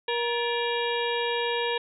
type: harmonic tone with a mistuned harmonic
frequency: 473 Hz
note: A#4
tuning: 25 cents sharp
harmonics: 1 / 2 / 4 / 5 / 6 / 7 / 8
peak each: -28 / -31 / -34 / -35 / -36 / -36 / -37 dBFS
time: 0.08-1.78 s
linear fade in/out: 5 ms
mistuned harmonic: 4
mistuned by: -150 cents
effects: none